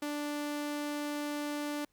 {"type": "tone", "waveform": "sawtooth", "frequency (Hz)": 293.7, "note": "D4", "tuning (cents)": 0, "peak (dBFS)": -30, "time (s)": [0.02, 1.85], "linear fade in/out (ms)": 5, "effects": ["pink hiss -75 dBFS RMS until 1.92 s"]}